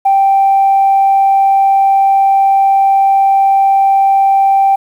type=tone; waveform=sine; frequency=783 Hz; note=G5; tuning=2 cents flat; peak=-5 dBFS; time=0.05-4.76 s; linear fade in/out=10 ms; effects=tanh soft clip ceiling -2 dBFS + 7-bit